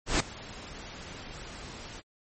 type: noise with ADSR envelope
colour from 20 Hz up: pink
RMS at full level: -23 dBFS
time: 0.06-2.02 s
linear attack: 140 ms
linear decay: 7 ms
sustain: -20 dB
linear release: 31 ms
effects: MP3 32 kbps